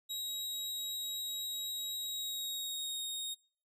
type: tone with pitch glide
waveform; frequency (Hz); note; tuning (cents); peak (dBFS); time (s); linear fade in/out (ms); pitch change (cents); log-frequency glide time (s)
sawtooth; 3824 to 3728; A#7 to A#7; +43 to -1; -34; 0.09-3.35; 20; -44; 2.02-3.04
effects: noise-tail reverb RT60 0.5 s tail -26 dB re dry